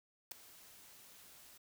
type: noise with ADSR envelope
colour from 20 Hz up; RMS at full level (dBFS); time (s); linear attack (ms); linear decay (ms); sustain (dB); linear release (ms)
white; -38; 0.31-1.58; 8; 3; -21; 10
effects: none